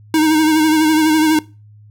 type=tone with vibrato; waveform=square; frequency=312.3 Hz; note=D#4; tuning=7 cents sharp; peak=-11 dBFS; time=0.14-1.39 s; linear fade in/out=2 ms; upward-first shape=sine; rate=12 Hz; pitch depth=43 cents each way; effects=noise-tail reverb RT60 0.3 s tail -21 dB re dry + added 105 Hz sine -40 dBFS peak until 1.9 s